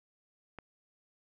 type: click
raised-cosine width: 0.5 ms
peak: -29 dBFS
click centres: 0.587 s
effects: none